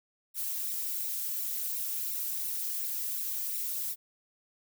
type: noise with flanger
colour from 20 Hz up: violet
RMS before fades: -34 dBFS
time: 0.34-3.96 s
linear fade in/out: 50 ms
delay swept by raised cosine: 0.61 to 5.21 ms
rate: 2.8 Hz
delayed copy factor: -0.95
effects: none